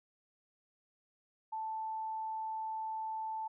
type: tone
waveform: sine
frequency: 880 Hz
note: A5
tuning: in tune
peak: -36 dBFS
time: 1.52-3.48 s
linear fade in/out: 10 ms
effects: none